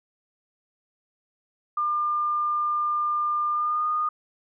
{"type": "tone with pitch glide", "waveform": "sine", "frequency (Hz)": [1200, 1225.9], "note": ["D6", "D#6"], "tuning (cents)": [37, -26], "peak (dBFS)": -22, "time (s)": [1.77, 4.09], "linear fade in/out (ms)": 5, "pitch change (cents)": 37, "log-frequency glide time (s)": [3.52, 3.86], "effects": []}